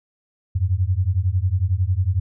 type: beating tone pair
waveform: sine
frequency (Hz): 87.31 / 98.31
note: F2 / G2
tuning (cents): 0 / +5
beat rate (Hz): 11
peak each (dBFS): -20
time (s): 0.55-2.2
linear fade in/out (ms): 10
effects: none